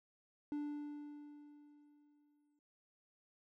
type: tone with exponential decay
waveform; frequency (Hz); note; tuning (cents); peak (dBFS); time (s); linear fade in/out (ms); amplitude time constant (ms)
triangle; 293.7; D4; 0; -35; 0.52-2.59; 1; 450
effects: none